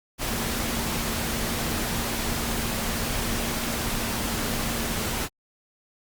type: tone in noise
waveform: sine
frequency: 230 Hz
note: A#3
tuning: 23 cents flat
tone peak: -34 dBFS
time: 0.3-5.23 s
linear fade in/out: 50 ms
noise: pink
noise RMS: -28 dBFS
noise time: 0.18-5.29 s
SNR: -9 dB
effects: Opus 48 kbps